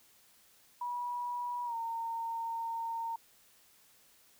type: tone with pitch glide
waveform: sine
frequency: 971 to 916.5 Hz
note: B5 to A#5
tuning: -30 to -30 cents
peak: -34 dBFS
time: 0.81-3.16 s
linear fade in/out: 5 ms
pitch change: -100 cents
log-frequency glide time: 1.65-1.75 s
effects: white hiss -64 dBFS RMS until 4.39 s